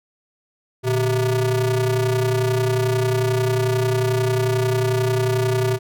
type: ring-modulated tone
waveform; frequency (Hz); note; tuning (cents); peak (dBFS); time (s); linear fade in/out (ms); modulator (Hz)
square; 132.8; C3; +26; -15; 0.83-5.79; 50; 250
effects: none